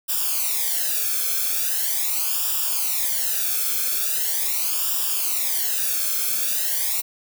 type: noise with flanger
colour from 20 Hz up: blue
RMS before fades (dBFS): -23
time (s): 0.08-7.02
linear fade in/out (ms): 20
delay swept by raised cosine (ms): 0.47 to 1.05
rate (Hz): 0.41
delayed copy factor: -0.95
effects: none